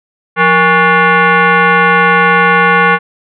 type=tone with frequency modulation; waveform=sine; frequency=174.9 Hz; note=F3; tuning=3 cents sharp; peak=-5 dBFS; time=0.36-2.99 s; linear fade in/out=50 ms; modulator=643 Hz; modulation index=3; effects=none